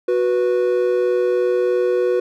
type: tone pair together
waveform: triangle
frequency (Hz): 367.7 / 490.8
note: F#4 / B4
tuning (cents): -11 / -11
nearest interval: perfect fourth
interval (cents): 500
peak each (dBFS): -16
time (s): 0.08-2.2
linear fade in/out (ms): 5
effects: none